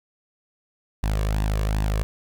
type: tone with flanger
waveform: sawtooth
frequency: 52.3 Hz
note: G#1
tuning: 13 cents sharp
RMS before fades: -23 dBFS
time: 1.03-2.03 s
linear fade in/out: 0 ms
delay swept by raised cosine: 1.1 to 1.8 ms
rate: 2.6 Hz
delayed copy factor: +0.6
effects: none